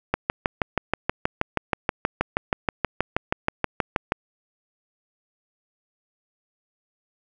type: click train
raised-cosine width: 0.5 ms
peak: -5 dBFS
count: 26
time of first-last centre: 0.14-4.121 s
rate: 6.28 Hz
effects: none